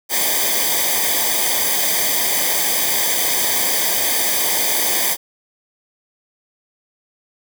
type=noise with comb filter; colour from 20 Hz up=white; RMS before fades=-18 dBFS; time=0.09-5.17 s; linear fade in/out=50 ms; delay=0.73 ms; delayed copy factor=-0.95; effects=none